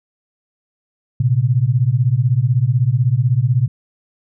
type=beating tone pair; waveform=sine; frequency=116.2 / 132.2 Hz; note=A#2 / C3; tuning=-5 / +18 cents; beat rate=16 Hz; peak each=-15 dBFS; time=1.2-3.68 s; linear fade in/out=5 ms; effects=none